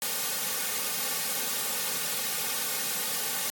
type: noise with comb filter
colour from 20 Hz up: white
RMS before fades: -30 dBFS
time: 0.02-3.5 s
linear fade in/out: 0 ms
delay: 3 ms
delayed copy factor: -0.95
effects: high-pass 200 Hz 12 dB/octave + AAC 64 kbps